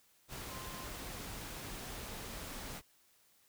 sine tone in noise, 1046.5 Hz, C6, in tune, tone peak -51 dBFS, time 0.47-0.9 s, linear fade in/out 50 ms, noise pink, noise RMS -45 dBFS, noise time 0.28-2.82 s, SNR -9 dB, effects white hiss -69 dBFS RMS until 3.48 s

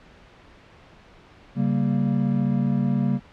triangle chord, G diminished, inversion second, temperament equal with one note detuned, 138.59 / 194.08 / 233.1 Hz, Db3 / G3 / Bb3, 0 / -17 / 0 cents, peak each -22 dBFS, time 1.55-3.2 s, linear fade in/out 50 ms, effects pink hiss -50 dBFS RMS until 3.32 s + low-pass 3000 Hz 12 dB/octave

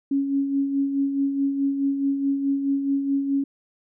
sine tone with tremolo, 276.9 Hz, C#4, 2 cents flat, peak -18 dBFS, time 0.11-3.44 s, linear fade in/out 5 ms, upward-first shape sine, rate 4.7 Hz, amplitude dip 50%, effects none

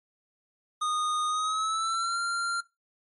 square tone with pitch glide, 1233 to 1384 Hz, D#6 to F6, -16 to -16 cents, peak -27 dBFS, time 0.81-2.61 s, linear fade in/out 10 ms, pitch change +200 cents, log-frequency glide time 1.27-2.19 s, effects noise-tail reverb RT60 0.2 s tail -18 dB re dry + MP3 48 kbps

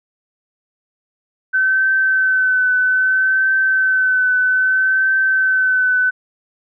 sine tone with vibrato, 1526 Hz, G6, 47 cents flat, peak -12 dBFS, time 1.53-6.11 s, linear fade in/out 20 ms, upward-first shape triangle, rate 0.62 Hz, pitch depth 27 cents each way, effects none

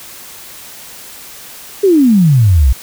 sine exponential sweep, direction down, 415.6 to 58.27 Hz, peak -5 dBFS, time 1.83-2.73 s, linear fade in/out 10 ms, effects white hiss -33 dBFS RMS until 2.82 s

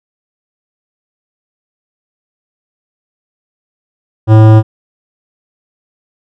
sine tone with hard clipping, 109.4 Hz, A2, 9 cents flat, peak -3 dBFS, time 4.27-4.63 s, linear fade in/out 50 ms, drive 16 dB, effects none

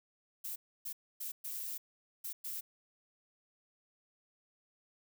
violet noise bursts at uneven times, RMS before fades -41 dBFS, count 6, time 0.44-0.56 / 0.85-0.93 / 1.2-1.32 / 1.44-1.78 / 2.24-2.33 / 2.44-2.61 s, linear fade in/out 10 ms, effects none

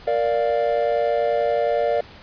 triangle chord, Bb major, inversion none, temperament equal, 466.2 / 587.3 / 698.5 Hz, Bb4 / D5 / F5, 0 / 0 / 0 cents, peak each -21 / -19 / -22 dBFS, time 0.07-2.01 s, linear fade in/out 5 ms, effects pink hiss -44 dBFS RMS until 2.22 s + resampled to 11025 Hz

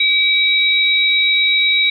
sine tone pair together, 2302 / 3823 Hz, D7 / A#7, -35 / +43 cents, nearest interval major sixth, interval 878 cents, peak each -14 dBFS, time 0-1.9 s, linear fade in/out 5 ms, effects none

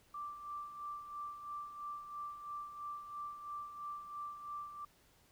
sine tone with tremolo, 1174.7 Hz, D6, in tune, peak -40 dBFS, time 0.14-4.85 s, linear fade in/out 5 ms, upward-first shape sine, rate 3 Hz, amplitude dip 60%, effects pink hiss -68 dBFS RMS until 5.31 s

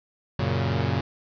sawtooth chord, F# major, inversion none, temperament equal, 92.5 / 116.54 / 138.59 Hz, F#2 / A#2 / C#3, 0 / 0 / 0 cents, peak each -23 dBFS, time 0.39-1.01 s, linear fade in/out 5 ms, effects resampled to 11025 Hz + 8-bit

